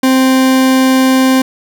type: tone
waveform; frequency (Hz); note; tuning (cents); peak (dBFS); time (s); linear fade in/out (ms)
40% pulse; 261.6; C4; 0; -6; 0.03-1.42; 5
effects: none